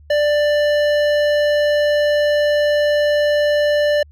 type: tone with hard clipping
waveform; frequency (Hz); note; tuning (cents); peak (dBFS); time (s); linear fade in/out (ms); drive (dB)
sine; 590; D5; +8; -15; 0.1-4.03; 5; 13
effects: added 74 Hz sine -42 dBFS peak until 4.11 s